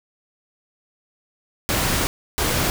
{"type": "noise bursts at uneven times", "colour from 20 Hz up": "pink", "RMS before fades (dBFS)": -21, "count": 2, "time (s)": [[1.69, 2.07], [2.38, 2.7]], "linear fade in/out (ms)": 0, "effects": []}